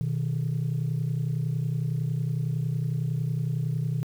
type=tone pair together; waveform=sine; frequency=124.66 / 155.56 Hz; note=B2 / D#3; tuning=+17 / 0 cents; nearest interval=major third; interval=383 cents; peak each=-26 dBFS; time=0.01-4.03 s; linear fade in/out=0 ms; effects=tanh soft clip ceiling -21 dBFS + 9-bit